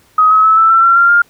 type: tone with pitch steps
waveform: sine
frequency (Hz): 1261 / 1280.8 / 1301 / 1321.4 / 1342.2 / 1363.3 / 1384.7 / 1406.5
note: D#6 / D#6 / E6 / E6 / E6 / F6 / F6 / F6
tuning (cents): +23 / +50 / -23 / +4 / +31 / -42 / -15 / +12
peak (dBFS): -5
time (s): 0.18-1.22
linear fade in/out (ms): 5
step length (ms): 130
effects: pink hiss -50 dBFS RMS until 1.29 s + high-pass 60 Hz 12 dB/octave